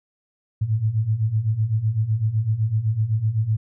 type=beating tone pair; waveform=sine; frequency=104.9 / 112.8 Hz; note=G#2 / A2; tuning=+18 / +44 cents; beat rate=7.9 Hz; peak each=-24 / -20 dBFS; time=0.61-3.57 s; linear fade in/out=10 ms; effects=none